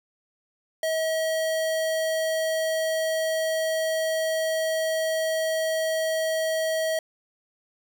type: tone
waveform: square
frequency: 640 Hz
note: D#5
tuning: 49 cents sharp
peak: -24 dBFS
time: 0.83-6.99 s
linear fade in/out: 2 ms
effects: 10-bit